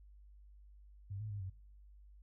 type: tone with pitch steps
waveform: sine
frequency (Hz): 98.6 / 107.7 / 102.2 / 94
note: G2 / A2 / G#2 / F#2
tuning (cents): +11 / -37 / -27 / +28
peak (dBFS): -40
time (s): 1.1-1.5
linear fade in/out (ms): 10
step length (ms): 100
effects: noise-tail reverb RT60 0.6 s tail -22 dB re dry + added 50 Hz sine -56 dBFS peak until 2.22 s